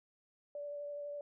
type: tone with vibrato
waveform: sine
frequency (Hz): 580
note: D5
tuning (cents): -22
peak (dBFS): -40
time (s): 0.55-1.21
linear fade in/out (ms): 2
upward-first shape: triangle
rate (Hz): 12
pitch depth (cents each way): 15
effects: none